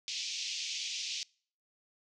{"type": "band-pass noise", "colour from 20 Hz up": "white", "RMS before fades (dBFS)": -38, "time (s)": [0.08, 1.23], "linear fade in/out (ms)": 0, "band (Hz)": [2400, 6300], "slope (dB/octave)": 48, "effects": ["noise-tail reverb RT60 0.5 s tail -26 dB re dry"]}